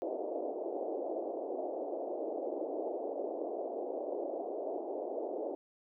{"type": "band-pass noise", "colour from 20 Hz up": "white", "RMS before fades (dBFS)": -38, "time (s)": [0.02, 5.55], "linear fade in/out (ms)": 0, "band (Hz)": [300, 690], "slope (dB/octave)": 48, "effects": []}